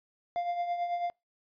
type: tone with tremolo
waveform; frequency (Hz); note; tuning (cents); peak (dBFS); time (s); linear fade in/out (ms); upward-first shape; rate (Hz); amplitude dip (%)
triangle; 698.5; F5; 0; -25; 0.36-1.1; 0; triangle; 9.1; 60
effects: noise-tail reverb RT60 0.2 s tail -26 dB re dry + resampled to 11025 Hz